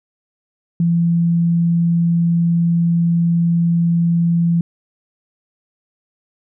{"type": "tone", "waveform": "sine", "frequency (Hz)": 169.4, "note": "E3", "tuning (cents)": 48, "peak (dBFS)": -12, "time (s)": [0.8, 4.61], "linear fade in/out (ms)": 2, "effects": []}